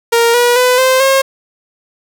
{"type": "tone with pitch steps", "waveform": "sawtooth", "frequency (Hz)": [466.2, 483.2, 500.8, 519.1, 538], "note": ["A#4", "B4", "B4", "C5", "C5"], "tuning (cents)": [0, -38, 24, -14, 48], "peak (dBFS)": -4, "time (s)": [0.12, 1.22], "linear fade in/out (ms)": 10, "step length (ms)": 220, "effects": []}